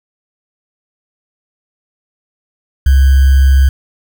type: tone with sample-and-hold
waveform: sine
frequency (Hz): 67.3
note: C2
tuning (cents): +49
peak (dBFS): -4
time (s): 2.86-3.69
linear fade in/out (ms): 5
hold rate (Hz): 1575
effects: none